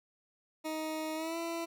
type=tone with pitch glide; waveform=20% pulse; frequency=313.7 to 334.3 Hz; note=D#4 to E4; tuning=+14 to +24 cents; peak=-30 dBFS; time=0.64-1.66 s; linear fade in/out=20 ms; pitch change=+110 cents; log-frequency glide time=1.15-1.37 s; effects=none